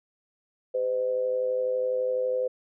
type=tone with amplitude modulation; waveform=sine; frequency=509 Hz; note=C5; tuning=48 cents flat; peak=-21 dBFS; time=0.74-2.48 s; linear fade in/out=10 ms; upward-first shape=sine; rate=112 Hz; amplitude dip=60%; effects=none